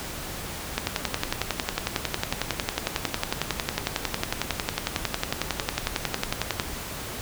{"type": "click train", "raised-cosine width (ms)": 0.2, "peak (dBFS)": -6, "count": 65, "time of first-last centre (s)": [0.78, 6.598], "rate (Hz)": 11, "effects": ["pink hiss -35 dBFS RMS until 7.21 s"]}